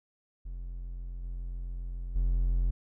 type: tone with level steps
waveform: triangle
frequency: 43.65 Hz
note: F1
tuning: in tune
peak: -34 / -32 / -22 dBFS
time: 0.45-2.71 s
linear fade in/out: 10 ms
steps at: 1.23 / 2.15 s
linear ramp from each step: 10 ms
effects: none